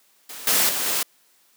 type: noise with level steps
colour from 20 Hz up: white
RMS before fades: -37 / -19 / -25 / -23 dBFS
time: 0.29-1.03 s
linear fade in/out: 5 ms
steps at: 0.47 / 0.69 / 0.86 s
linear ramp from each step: 2 ms
effects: white hiss -60 dBFS RMS until 1.56 s + high-pass 200 Hz 12 dB/octave